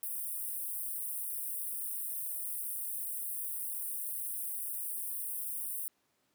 white high-pass noise, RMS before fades -38 dBFS, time 0.03-5.88 s, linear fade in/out 0 ms, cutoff 8700 Hz, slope 96 dB/octave, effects pink hiss -75 dBFS RMS until 6.34 s + high-pass 150 Hz 12 dB/octave

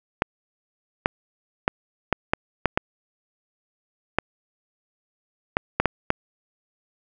clicks, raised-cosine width 0.5 ms, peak -3 dBFS, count 12, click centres 0.221 / 1.059 / 1.679 / 2.127 / 2.335 / 2.657 / 2.775 / 4.186 / 5.569 / 5.8 / 5.857 / 6.104 s, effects none

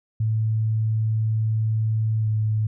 sine tone with pitch glide, 110 to 108.36 Hz, A2 to A2, 0 to -26 cents, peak -19 dBFS, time 0.2-2.67 s, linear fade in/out 5 ms, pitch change -26 cents, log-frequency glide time 2.2-2.27 s, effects none

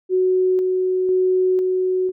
sine tone with tremolo, 370.5 Hz, F#4, 2 cents sharp, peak -14 dBFS, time 0.09-2.12 s, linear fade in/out 50 ms, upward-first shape square, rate 1 Hz, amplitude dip 25%, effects none

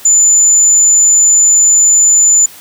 sine tone, 7030 Hz, A8, 2 cents flat, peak -4 dBFS, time 0.05-2.46 s, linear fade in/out 5 ms, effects white hiss -35 dBFS RMS until 2.6 s

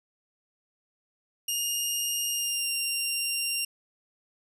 15% pulse tone with pitch glide, 2832 to 2777 Hz, F7 to F7, +23 to -10 cents, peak -20 dBFS, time 1.48-3.65 s, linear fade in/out 5 ms, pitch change -33 cents, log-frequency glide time 2.3-2.71 s, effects none

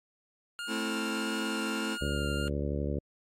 25% pulse tone with vibrato, 1411 Hz, F6, 17 cents sharp, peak -32 dBFS, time 0.59-2.48 s, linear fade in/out 0 ms, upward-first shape sine, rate 1.6 Hz, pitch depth 15 cents each way
sawtooth chord, A minor, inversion none, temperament just, 220 / 264 / 330 Hz, A3 / C4 / E4, 0 / +16 / +2 cents, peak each -30 / -34 / -32 dBFS, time 0.67-1.98 s, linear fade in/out 50 ms
harmonic tone, 71.9 Hz, D2, 36 cents flat, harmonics 1 / 2 / 3 / 4 / 5 / 6 / 7 / 8, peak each -33 / -36 / -38 / -39 / -40 / -41 / -41 / -42 dBFS, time 2.01-2.99 s, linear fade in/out 5 ms
effects low-pass 11000 Hz 12 dB/octave + AAC 64 kbps

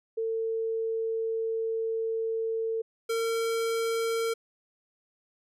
sine / square tone pair in turn, 450 / 456 Hz, A4 / A#4, +39 / -38 cents, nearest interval unison, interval 23 cents, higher second, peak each -27 dBFS, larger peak neither, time 0.17-2.82 / 3.09-4.34 s, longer first, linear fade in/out 10 ms, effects resampled to 32000 Hz

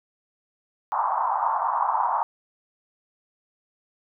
white band-pass noise, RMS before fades -24 dBFS, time 0.92-2.23 s, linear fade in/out 0 ms, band 780 to 1100 Hz, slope 48 dB/octave, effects none

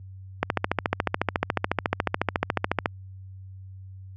click train, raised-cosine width 0.5 ms, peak -6 dBFS, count 35, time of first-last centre 0.43-2.859 s, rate 14 Hz, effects added 95 Hz sine -39 dBFS peak until 4.16 s + high-pass 60 Hz 12 dB/octave

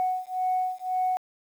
sine beating tone pair, 739 / 740.9 Hz, F#5 / F#5, -2 / +2 cents, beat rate 1.9 Hz, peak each -27 / -27 dBFS, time 0-1.17 s, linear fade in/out 0 ms, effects tanh soft clip ceiling -18 dBFS + 9-bit

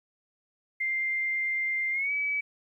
sine tone with pitch glide, 2097 to 2287 Hz, C7 to D7, +3 to -47 cents, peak -26 dBFS, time 0.8-2.41 s, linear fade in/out 10 ms, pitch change +150 cents, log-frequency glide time 1.92-2.12 s, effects 11-bit

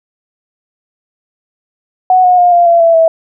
sine tone with pitch steps, 740 / 724.8 / 709.9 / 695.2 / 680.9 / 666.9 / 653.2 Hz, F#5 / F#5 / F5 / F5 / F5 / E5 / E5, 0 / -36 / +28 / -8 / -44 / +20 / -16 cents, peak -4 dBFS, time 2.1-3.08 s, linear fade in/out 2 ms, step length 140 ms, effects none

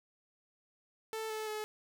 sawtooth tone with pitch steps, 441.3 / 434.5 / 427.7 Hz, A4 / A4 / A4, +5 / -22 / -49 cents, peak -33 dBFS, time 1.13-1.64 s, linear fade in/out 0 ms, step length 170 ms, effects none

